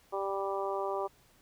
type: harmonic tone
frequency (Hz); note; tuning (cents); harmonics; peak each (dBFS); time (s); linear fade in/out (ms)
196.1; G3; +1; 2 / 3 / 4 / 5 / 6; -35 / -37 / -38 / -39 / -40; 0.12-1.08; 20
effects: pink hiss -64 dBFS RMS until 1.41 s